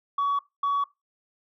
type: tone pair in turn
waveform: sine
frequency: 1129 / 1129 Hz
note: C#6 / C#6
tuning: +31 / +31 cents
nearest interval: unison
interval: 0 cents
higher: neither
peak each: -20 dBFS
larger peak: neither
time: 0.18-0.39 / 0.63-0.84 s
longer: neither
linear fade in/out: 5 ms
effects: noise-tail reverb RT60 0.2 s tail -19 dB re dry + tanh soft clip ceiling -20 dBFS